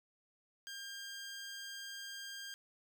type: tone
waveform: 15% pulse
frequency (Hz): 1602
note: G6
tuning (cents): +37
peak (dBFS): -38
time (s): 0.67-2.54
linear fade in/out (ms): 0
effects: 12-bit